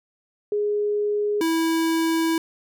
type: tone pair in turn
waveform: sine / square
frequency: 415.3 / 326.8 Hz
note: G#4 / E4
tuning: 0 / -15 cents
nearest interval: major third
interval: 415 cents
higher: first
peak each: -20 / -20 dBFS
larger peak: neither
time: 0.52-1.41 / 1.41-2.38 s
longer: second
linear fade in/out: 2 ms
effects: none